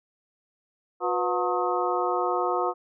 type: harmonic tone with a mistuned harmonic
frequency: 180 Hz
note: F#3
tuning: 47 cents flat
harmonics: 2 / 3 / 4 / 5 / 6 / 7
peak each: -29 / -30 / -29 / -32 / -31 / -30 dBFS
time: 1-2.74 s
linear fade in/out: 50 ms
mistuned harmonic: 3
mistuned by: -140 cents
effects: none